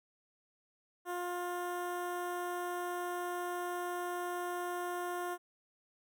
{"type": "tone with notch filter", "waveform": "15% pulse", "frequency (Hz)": 354.1, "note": "F4", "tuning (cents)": 24, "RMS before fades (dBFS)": -38, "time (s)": [1.05, 5.38], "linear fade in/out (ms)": 50, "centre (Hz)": 4400, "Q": 0.62, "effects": []}